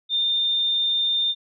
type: tone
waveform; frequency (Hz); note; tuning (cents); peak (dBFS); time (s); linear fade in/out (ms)
sine; 3613; A7; +45; -19; 0.09-1.35; 50
effects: none